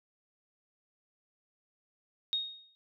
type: tone with exponential decay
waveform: sine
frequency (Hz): 3729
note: A#7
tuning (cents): 0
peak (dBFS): -26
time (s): 2.33-2.75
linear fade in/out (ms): 0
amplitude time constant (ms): 90
effects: none